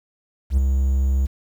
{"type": "tone with ADSR envelope", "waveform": "triangle", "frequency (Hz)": 66.8, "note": "C2", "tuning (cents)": 36, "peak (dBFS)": -10, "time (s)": [0.5, 1.27], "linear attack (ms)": 72, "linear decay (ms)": 13, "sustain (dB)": -4, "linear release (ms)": 17, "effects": ["8-bit"]}